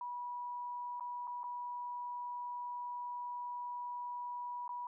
sine tone with dropouts, 975 Hz, B5, 23 cents flat, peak -39 dBFS, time 0.01-4.87 s, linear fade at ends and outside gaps 2 ms, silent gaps 0.998-1.007 / 1.272-1.276 / 1.433-1.44 / 4.679-4.691 s, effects none

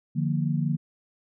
sine chord, Bb major, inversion first, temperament equal with one note detuned, 149.57 / 174.61 / 233.1 Hz, D3 / F3 / Bb3, +32 / 0 / 0 cents, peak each -25 / -28 / -30 dBFS, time 0.15-0.77 s, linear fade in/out 20 ms, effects none

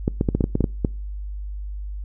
clicks, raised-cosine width 3 ms, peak -6 dBFS, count 10, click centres 0.079 / 0.211 / 0.288 / 0.35 / 0.408 / 0.441 / 0.554 / 0.607 / 0.642 / 0.848 s, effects noise-tail reverb RT60 0.4 s tail -26 dB re dry + added 50 Hz sine -28 dBFS peak until 2.04 s

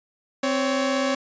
sawtooth tone pair together, 261.6 / 559.5 Hz, C4 / C#5, 0 / +16 cents, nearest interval octave + minor second, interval 1316 cents, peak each -20 / -20 dBFS, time 0.43-1.15 s, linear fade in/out 5 ms, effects resampled to 16000 Hz

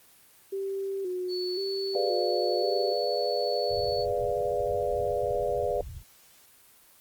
sine tone with vibrato, 376.9 Hz, F#4, 32 cents sharp, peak -29 dBFS, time 0.52-2.93 s, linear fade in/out 10 ms, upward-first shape square, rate 0.95 Hz, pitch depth 61 cents each way
sine tone, 4435 Hz, C#8, in tune, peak -34 dBFS, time 1.28-4.06 s, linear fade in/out 50 ms
sine chord, G# diminished seventh, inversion none, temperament equal, 415.3 / 493.9 / 587.3 / 698.5 Hz, G#4 / B4 / D5 / F5, 0 / 0 / 0 / 0 cents, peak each -32 / -30 / -30 / -33 dBFS, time 1.95-5.81 s, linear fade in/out 2 ms
white low-pass noise, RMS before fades -42 dBFS, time 3.68-6.04 s, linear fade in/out 50 ms, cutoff 130 Hz, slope 48 dB/octave
effects white hiss -57 dBFS RMS until 7 s + Opus 24 kbps

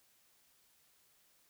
silence, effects white hiss -70 dBFS RMS until 1.49 s

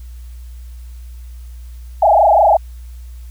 sine tone with frequency modulation, 737 Hz, F#5, 7 cents flat, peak -7 dBFS, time 2.02-2.57 s, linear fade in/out 5 ms, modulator 25.3 Hz, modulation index 4.4, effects added 60 Hz sine -30 dBFS peak until 3.3 s + white hiss -52 dBFS RMS until 3.3 s

